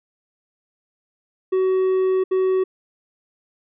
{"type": "tone bursts at uneven times", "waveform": "triangle", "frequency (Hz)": 375.8, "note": "F#4", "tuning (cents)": 27, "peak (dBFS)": -14, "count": 2, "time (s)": [[1.52, 2.24], [2.31, 2.64]], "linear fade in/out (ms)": 10, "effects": ["resampled to 8000 Hz"]}